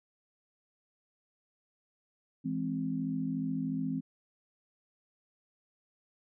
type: chord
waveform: sine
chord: E augmented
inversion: none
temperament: equal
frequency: 164.81 / 207.7 / 261.6 Hz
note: E3 / G#3 / B#3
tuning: 0 / 0 / 0 cents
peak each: -36 / -38 / -33 dBFS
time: 2.44-4.01 s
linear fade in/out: 20 ms
effects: none